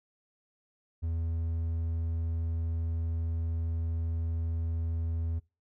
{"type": "tone", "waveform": "triangle", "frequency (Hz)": 82.4, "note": "E2", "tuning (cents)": 0, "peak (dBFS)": -27, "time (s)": [1.02, 5.4], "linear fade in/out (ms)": 20, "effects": ["noise-tail reverb RT60 0.3 s tail -25 dB re dry"]}